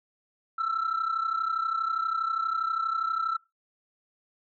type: tone pair together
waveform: sine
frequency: 1318.5 / 1350.9 Hz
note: E6 / E6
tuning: 0 / +42 cents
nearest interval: unison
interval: 42 cents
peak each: -26 / -28 dBFS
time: 0.58-3.37 s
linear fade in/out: 10 ms
effects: noise-tail reverb RT60 0.2 s tail -22 dB re dry + tanh soft clip ceiling -22 dBFS